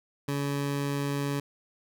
20% pulse tone, 141.6 Hz, C#3, 37 cents sharp, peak -23 dBFS, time 0.28-1.4 s, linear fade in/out 5 ms, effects none

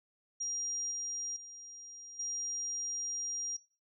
sine tone with level steps, 5700 Hz, F8, 34 cents sharp, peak -34 / -36 / -47 / -35 dBFS, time 0.4-3.57 s, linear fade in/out 10 ms, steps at 0.91 / 1.36 / 2.19 s, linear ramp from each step 5 ms, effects noise-tail reverb RT60 0.4 s tail -18 dB re dry

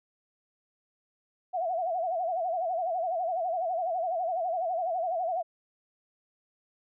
sine tone with vibrato, 698.5 Hz, F5, in tune, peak -27 dBFS, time 1.53-5.43 s, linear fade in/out 20 ms, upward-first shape sine, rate 12 Hz, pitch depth 130 cents each way, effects none

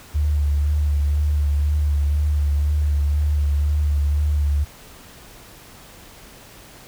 sine tone with vibrato, 73.42 Hz, D2, in tune, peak -16 dBFS, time 0.14-4.65 s, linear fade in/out 20 ms, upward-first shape sine, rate 2 Hz, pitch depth 30 cents each way, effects pink hiss -44 dBFS RMS until 6.87 s

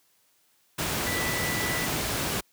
sine tone in noise, 1975.5 Hz, B6, in tune, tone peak -31 dBFS, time 1.06-1.87 s, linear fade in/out 10 ms, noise pink, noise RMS -28 dBFS, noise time 0.78-2.41 s, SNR -6 dB, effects white hiss -66 dBFS RMS until 2.52 s + high-pass 80 Hz 12 dB/octave

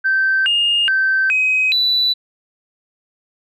sine tone with pitch steps, 1553 / 2835 / 1550 / 2527 / 3968 Hz, G6 / F7 / G6 / D#7 / B7, -17 / +25 / -20 / +26 / +7 cents, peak -12 dBFS, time 0.04-2.14 s, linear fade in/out 20 ms, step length 420 ms, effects tanh soft clip ceiling -8 dBFS

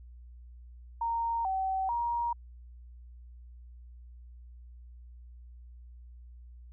sine tone with pitch steps, 926 / 764 / 945 Hz, A#5 / G5 / A#5, -12 / -45 / +23 cents, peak -28 dBFS, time 1.01-2.33 s, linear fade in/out 5 ms, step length 440 ms, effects added 60 Hz sine -47 dBFS peak until 6.72 s

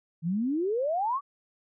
sine exponential sweep, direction up, 155.3 to 1174.7 Hz, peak -25 dBFS, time 0.22-1.21 s, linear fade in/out 50 ms, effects none

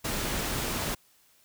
pink noise, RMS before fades -31 dBFS, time 0.04-0.95 s, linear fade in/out 10 ms, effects white hiss -63 dBFS RMS until 1.44 s

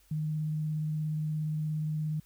sine tone with vibrato, 154.1 Hz, D#3, 16 cents flat, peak -29 dBFS, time 0.11-2.2 s, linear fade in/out 5 ms, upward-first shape sine, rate 17 Hz, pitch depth 12 cents each way, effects added 50 Hz sine -64 dBFS peak until 2.25 s + white hiss -65 dBFS RMS until 2.25 s

